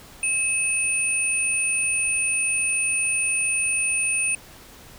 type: tone pair together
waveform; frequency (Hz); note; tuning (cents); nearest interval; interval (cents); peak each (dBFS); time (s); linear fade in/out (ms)
sine; 2578 / 9175; E7 / D9; -39 / -41; octave + minor seventh; 2198; -23; 0.23-4.35; 2
effects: pink hiss -46 dBFS RMS until 4.98 s